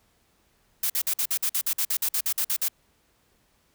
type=noise bursts; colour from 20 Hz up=blue; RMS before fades=-25 dBFS; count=16; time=0.83-2.684 s; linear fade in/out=5 ms; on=69 ms; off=50 ms; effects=pink hiss -66 dBFS RMS until 3.74 s